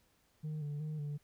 sine tone with vibrato, 150 Hz, D3, 37 cents sharp, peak -34 dBFS, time 0.43-1.18 s, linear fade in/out 20 ms, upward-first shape square, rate 2.7 Hz, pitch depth 43 cents each way, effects tanh soft clip ceiling -36 dBFS + pink hiss -72 dBFS RMS until 1.23 s

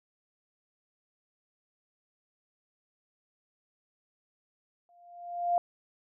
sine tone with exponential growth, 698.5 Hz, F5, in tune, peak -21 dBFS, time 4.89-5.58 s, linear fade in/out 1 ms, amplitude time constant 150 ms, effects none

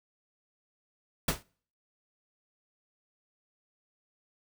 pink noise with exponential decay, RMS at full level -23 dBFS, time 1.28-1.43 s, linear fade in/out 5 ms, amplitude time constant 32 ms, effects noise-tail reverb RT60 0.5 s tail -26 dB re dry

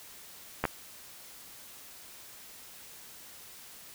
clicks, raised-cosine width 0.5 ms, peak -12 dBFS, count 2, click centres 0.64 / 0.653 s, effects white hiss -50 dBFS RMS until 3.94 s

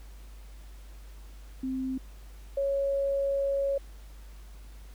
sine tone pair in turn, 261.4 / 553.9 Hz, C4 / C#5, -1 / -1 cents, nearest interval octave + minor second, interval 1300 cents, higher second, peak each -29 / -25 dBFS, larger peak second, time 1.63-1.98 / 2.57-3.78 s, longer second, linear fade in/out 5 ms, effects added 50 Hz sine -44 dBFS peak until 4.94 s + pink hiss -58 dBFS RMS until 4.94 s

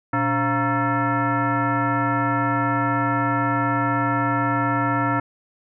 sine tone with frequency modulation, 528 Hz, C5, 16 cents sharp, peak -18 dBFS, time 0.13-5.2 s, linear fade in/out 5 ms, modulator 407 Hz, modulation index 2.8, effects none

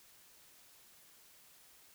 silence, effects white hiss -62 dBFS RMS until 1.94 s

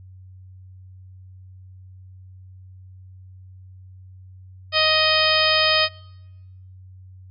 harmonic tone, 625 Hz, D#5, 8 cents sharp, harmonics 1 / 2 / 3 / 4 / 5 / 6 / 7 / 8, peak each -23 / -24 / -25 / -24 / -22 / -26 / -26 / -23 dBFS, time 4.72-5.89 s, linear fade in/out 50 ms, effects noise-tail reverb RT60 1.0 s tail -25 dB re dry + added 93 Hz sine -41 dBFS peak until 7.3 s

